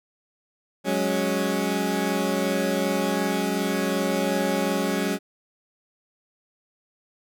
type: chord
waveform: 20% pulse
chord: F# suspended second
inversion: none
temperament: equal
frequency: 185 / 207.7 / 277.2 Hz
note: F#3 / G#3 / C#4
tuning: 0 / 0 / 0 cents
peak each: -22 dBFS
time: 0.84-5.19 s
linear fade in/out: 50 ms
effects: none